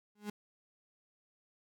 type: tone with exponential growth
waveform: 35% pulse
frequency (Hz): 207.9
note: G#3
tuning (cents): +2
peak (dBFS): -33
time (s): 0.15-0.3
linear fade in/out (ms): 5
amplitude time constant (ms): 31
effects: none